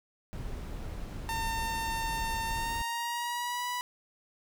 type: noise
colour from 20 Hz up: brown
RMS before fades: -38 dBFS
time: 0.33-2.82 s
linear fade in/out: 0 ms
type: tone with pitch glide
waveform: sawtooth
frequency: 906 to 982.3 Hz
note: A#5 to B5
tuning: -50 to -10 cents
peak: -28 dBFS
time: 1.29-3.81 s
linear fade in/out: 0 ms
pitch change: +140 cents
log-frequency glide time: 2.47-3.67 s
effects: none